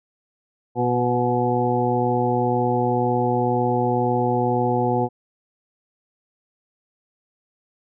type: harmonic tone with a mistuned harmonic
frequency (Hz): 122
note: B2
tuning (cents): -21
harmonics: 1 / 2 / 3 / 4 / 6 / 7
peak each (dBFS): -25 / -25 / -25 / -25 / -25 / -25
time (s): 0.75-5.09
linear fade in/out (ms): 50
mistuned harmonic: 4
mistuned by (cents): +22
effects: none